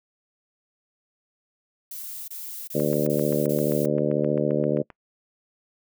violet noise bursts, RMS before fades -36 dBFS, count 5, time 1.91-3.86 s, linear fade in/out 5 ms, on 370 ms, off 25 ms
harmonic tone, 74.2 Hz, D2, 18 cents sharp, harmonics 2 / 3 / 4 / 5 / 6 / 7 / 8, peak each -28 / -28 / -28 / -28 / -28 / -28 / -28 dBFS, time 2.74-4.83 s, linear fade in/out 20 ms
click train, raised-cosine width 0.5 ms, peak -26 dBFS, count 17, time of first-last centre 2.8-4.902 s, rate 7.61 Hz
effects noise-tail reverb RT60 0.1 s tail -23 dB re dry

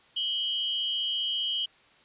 sine tone pair together, 2960 / 3195 Hz, F#7 / G7, 0 / +32 cents, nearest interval minor second, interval 132 cents, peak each -30 / -29 dBFS, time 0.16-1.66 s, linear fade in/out 10 ms, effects white hiss -59 dBFS RMS until 2.04 s + resampled to 8000 Hz

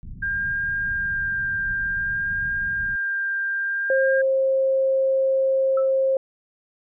pink low-pass noise, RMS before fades -37 dBFS, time 0.03-2.96 s, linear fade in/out 0 ms, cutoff 180 Hz, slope 24 dB/octave
sine tone with vibrato, 1600 Hz, G6, 35 cents sharp, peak -22 dBFS, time 0.22-4.22 s, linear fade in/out 10 ms, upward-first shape sine, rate 0.55 Hz, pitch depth 10 cents each way
sine tone, 533 Hz, C5, 32 cents sharp, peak -17 dBFS, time 3.9-6.17 s, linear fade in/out 2 ms
sine tone with exponential decay, 1318.5 Hz, E6, in tune, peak -26 dBFS, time 5.77-5.92 s, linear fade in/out 5 ms, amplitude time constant 32 ms
effects none

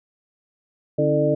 sine tone cluster, 146.5 / 274.9 / 325.1 / 443.2 / 600 Hz, D3 / C#4 / E4 / A4 / D5, -4 / -14 / -24 / +13 / +37 cents, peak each -23 / -26 / -25 / -23 / -20 dBFS, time 0.98-1.35 s, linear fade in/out 10 ms, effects none

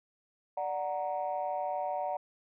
sine chord, D augmented, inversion none, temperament equal, 587.3 / 740 / 932.3 Hz, D5 / F#5 / A#5, 0 / 0 / 0 cents, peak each -35 / -33 / -37 dBFS, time 0.57-2.17 s, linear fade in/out 5 ms, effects tanh soft clip ceiling -24 dBFS

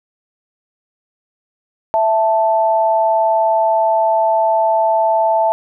sine tone pair together, 660.4 / 880 Hz, E5 / A5, +3 / 0 cents, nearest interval perfect fourth, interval 497 cents, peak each -14 dBFS, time 1.94-5.52 s, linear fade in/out 0 ms, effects none

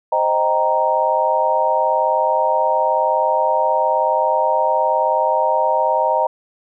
sine chord, C minor seventh, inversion none, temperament equal, 523.3 / 622.3 / 784 / 932.3 Hz, C5 / Eb5 / G5 / Bb5, 0 / 0 / 0 / 0 cents, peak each -22 / -19 / -22 / -17 dBFS, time 0.12-6.27 s, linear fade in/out 5 ms, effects none

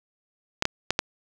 clicks, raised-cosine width 0.2 ms, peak -4 dBFS, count 4, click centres 0.624 / 0.654 / 0.906 / 0.991 s, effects none

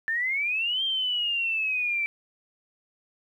sine exponential two-way sweep, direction up then down, 1760 to 3195 to 2317 Hz, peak -24 dBFS, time 0.08-2.06 s, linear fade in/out 0 ms, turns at 0.83 s, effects 10-bit

